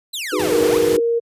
sawtooth exponential two-way sweep, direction down then up, 4210 to 267.3 to 1365 Hz, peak -21 dBFS, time 0.13-0.78 s, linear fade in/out 10 ms, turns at 0.62 s
sine chord, G# minor seventh, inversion second, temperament equal, 311.1 / 370 / 415.3 / 493.9 Hz, D#4 / F#4 / G#4 / B4, 0 / 0 / 0 / 0 cents, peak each -23 dBFS, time 0.32-1 s, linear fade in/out 10 ms
pink noise, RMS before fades -26 dBFS, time 0.39-0.97 s, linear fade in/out 5 ms
sine tone, 466.2 Hz, A#4, in tune, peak -15 dBFS, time 0.51-1.2 s, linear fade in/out 20 ms
effects high-pass 100 Hz 12 dB/octave + resampled to 32000 Hz

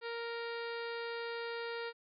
harmonic tone with a mistuned harmonic, 466.2 Hz, A#4, in tune, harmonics 1 / 2 / 3 / 4 / 5 / 6 / 7 / 8 / 9 / 10, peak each -40 / -47 / -46 / -48 / -52 / -54 / -58 / -54 / -55 / -56 dBFS, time 0.01-1.93 s, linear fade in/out 50 ms, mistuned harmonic 10, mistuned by +17 cents, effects none

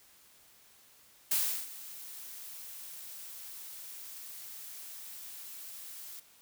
blue noise with ADSR envelope, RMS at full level -28 dBFS, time 1.31-6.2 s, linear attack 5 ms, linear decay 350 ms, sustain -18 dB, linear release 6 ms, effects white hiss -61 dBFS RMS until 6.41 s

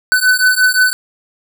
square beating tone pair, 1502 / 1507.7 Hz, F#6 / F#6, +26 / +32 cents, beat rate 5.7 Hz, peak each -13 dBFS, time 0.12-0.93 s, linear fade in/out 0 ms, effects none

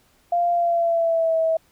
sine tone with pitch glide, 695 to 648.5 Hz, F5 to E5, -9 to -28 cents, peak -17 dBFS, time 0.32-1.57 s, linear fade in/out 5 ms, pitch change -119 cents, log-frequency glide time 0.52-1.37 s, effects pink hiss -60 dBFS RMS until 1.71 s

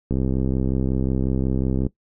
click train, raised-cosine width 3 ms, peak -10 dBFS, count 116, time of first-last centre 0.11-1.866 s, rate 65.5 Hz, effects noise-tail reverb RT60 0.1 s tail -18 dB re dry

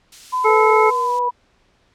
violet noise, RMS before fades -28 dBFS, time 0.12-1.19 s, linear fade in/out 2 ms
sine tone with pitch glide, 1013 to 979.6 Hz, B5 to B5, +44 to -14 cents, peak -17 dBFS, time 0.32-1.31 s, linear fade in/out 20 ms, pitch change -58 cents, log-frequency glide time 1.03-1.11 s
harmonic tone, 434.7 Hz, A4, 21 cents flat, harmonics 1 / 2 / 3 / 5, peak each -14 / -17 / -19 / -21 dBFS, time 0.44-0.91 s, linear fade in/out 20 ms
sine tone with vibrato, 484.7 Hz, B4, 32 cents flat, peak -24 dBFS, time 0.48-1.29 s, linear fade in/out 10 ms, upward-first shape triangle, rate 3.2 Hz, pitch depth 38 cents each way
effects pink hiss -59 dBFS RMS until 1.94 s + low-pass 5000 Hz 12 dB/octave

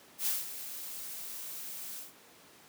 blue noise with ADSR envelope, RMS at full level -30 dBFS, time 0.18-2.13 s, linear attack 87 ms, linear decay 180 ms, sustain -12 dB, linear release 160 ms, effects pink hiss -57 dBFS RMS until 2.68 s + high-pass 200 Hz 12 dB/octave

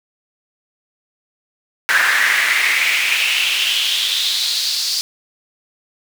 brown noise with high-pass filter sweep, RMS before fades -17 dBFS, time 1.89-5.01 s, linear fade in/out 0 ms, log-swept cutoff 1600 to 4800 Hz, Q 4.4, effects none

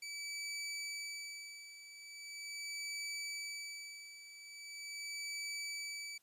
20% pulse tone with tremolo, 2301 Hz, D7, 36 cents flat, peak -35 dBFS, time 0.02-6.18 s, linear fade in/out 5 ms, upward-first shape sine, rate 0.41 Hz, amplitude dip 75%, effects white hiss -74 dBFS RMS until 6.22 s + resampled to 32000 Hz

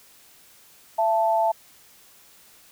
sine tone pair together, 671 / 880 Hz, E5 / A5, +31 / 0 cents, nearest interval perfect fourth, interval 469 cents, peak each -21 dBFS, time 0.98-1.52 s, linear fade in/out 10 ms, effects white hiss -53 dBFS RMS until 2.71 s

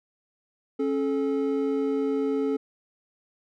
triangle tone pair together, 273.6 / 432.8 Hz, C#4 / A4, -23 / -29 cents, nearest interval minor sixth, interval 794 cents, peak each -24 dBFS, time 0.79-2.57 s, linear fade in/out 10 ms, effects none

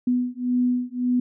sine beating tone pair, 246.9 / 248.7 Hz, B3 / B3, 0 / +12 cents, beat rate 1.8 Hz, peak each -23 dBFS, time 0.07-1.2 s, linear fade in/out 5 ms, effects none

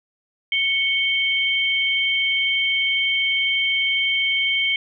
sine tone pair together, 2217 / 3135 Hz, C#7 / G7, 0 / -1 cents, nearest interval tritone, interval 599 cents, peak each -20 / -21 dBFS, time 0.52-4.76 s, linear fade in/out 2 ms, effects none

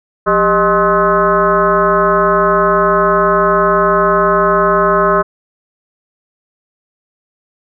sine tone with frequency modulation, 837 Hz, G#5, 13 cents sharp, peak -8 dBFS, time 0.26-5.23 s, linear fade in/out 20 ms, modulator 220 Hz, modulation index 2.6, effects none

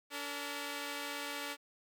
5% pulse tone pair together, 287 / 456.2 Hz, D4 / A#4, -40 / -37 cents, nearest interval minor sixth, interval 803 cents, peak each -29 / -32 dBFS, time 0.1-1.57 s, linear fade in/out 50 ms, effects none

